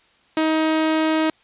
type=tone; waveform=sawtooth; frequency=315.7 Hz; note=D#4; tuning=25 cents sharp; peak=-13 dBFS; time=0.37-1.3 s; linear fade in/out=2 ms; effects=white hiss -57 dBFS RMS until 1.43 s + resampled to 8000 Hz